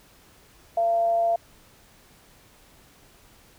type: tone with amplitude modulation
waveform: sine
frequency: 682 Hz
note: F5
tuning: 41 cents flat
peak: -18 dBFS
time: 0.77-1.36 s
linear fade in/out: 5 ms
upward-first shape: sine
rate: 225 Hz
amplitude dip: 25%
effects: pink hiss -55 dBFS RMS until 3.58 s